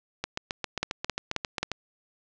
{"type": "two click trains", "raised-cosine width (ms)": 0.2, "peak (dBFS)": [-12, -9], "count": [12, 4], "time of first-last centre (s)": [[0.24, 1.717], [0.83, 1.63]], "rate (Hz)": [7.45, 3.75], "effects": ["low-pass 7000 Hz 12 dB/octave"]}